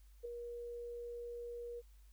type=tone with ADSR envelope; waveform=sine; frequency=476.2 Hz; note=A#4; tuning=37 cents sharp; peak=-38 dBFS; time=0.23-1.82 s; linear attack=23 ms; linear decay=3 ms; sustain=-5 dB; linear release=35 ms; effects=added 50 Hz sine -58 dBFS peak until 2.12 s + white hiss -74 dBFS RMS until 2.12 s